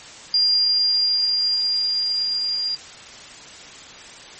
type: tone with level ramp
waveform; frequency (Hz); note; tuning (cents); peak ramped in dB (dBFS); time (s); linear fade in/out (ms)
sine; 4800; D8; +37; -14 to -21; 0.34-2.75; 2
effects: white hiss -40 dBFS RMS until 4.39 s + MP3 32 kbps